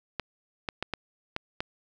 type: clicks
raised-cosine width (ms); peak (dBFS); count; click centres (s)
0.3; -14; 6; 0.197 / 0.688 / 0.826 / 0.937 / 1.364 / 1.605
effects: none